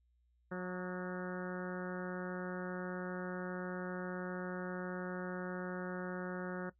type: harmonic tone with a mistuned harmonic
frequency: 181.5 Hz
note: F#3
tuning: 33 cents flat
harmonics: 1 / 2 / 3 / 4 / 5 / 6 / 7 / 8 / 9 / 10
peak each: -41 / -44 / -45 / -54 / -53 / -54 / -52 / -49 / -53 / -56 dBFS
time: 0.51-6.7 s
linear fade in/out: 10 ms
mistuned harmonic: 6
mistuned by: +55 cents
effects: noise-tail reverb RT60 0.1 s tail -18 dB re dry + added 60 Hz sine -70 dBFS peak until 6.79 s